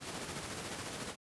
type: noise with tremolo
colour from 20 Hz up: pink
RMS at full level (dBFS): -40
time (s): 0-1.16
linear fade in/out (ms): 50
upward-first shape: square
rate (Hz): 14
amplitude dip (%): 30
effects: high-pass 100 Hz 12 dB/octave + resampled to 24000 Hz